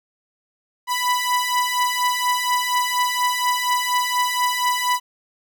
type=beating tone pair; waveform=sawtooth; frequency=987.8 / 992 Hz; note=B5 / B5; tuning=0 / +7 cents; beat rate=4.2 Hz; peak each=-19 / -17 dBFS; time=0.87-5 s; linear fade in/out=50 ms; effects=none